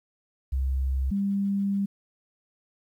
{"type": "tone pair in turn", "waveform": "sine", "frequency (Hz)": [66.3, 198.68], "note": ["C2", "G3"], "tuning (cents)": [23, 24], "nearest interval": "octave + perfect fifth", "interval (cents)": 1901, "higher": "second", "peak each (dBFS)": -23, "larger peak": "neither", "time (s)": [[0.52, 1.11], [1.11, 1.86]], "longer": "second", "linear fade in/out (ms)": 10, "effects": ["10-bit"]}